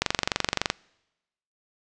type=click train; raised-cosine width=0.2 ms; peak=-4 dBFS; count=17; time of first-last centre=0.02-0.701 s; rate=23.5 Hz; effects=noise-tail reverb RT60 1.0 s tail -26 dB re dry + resampled to 22050 Hz